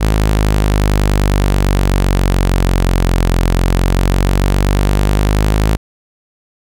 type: exponential two-way sweep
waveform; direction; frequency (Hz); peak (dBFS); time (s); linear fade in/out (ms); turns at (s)
sawtooth; down then up; 53.2 to 43.66 to 53.2; -6; 0-5.77; 20; 3.38
effects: none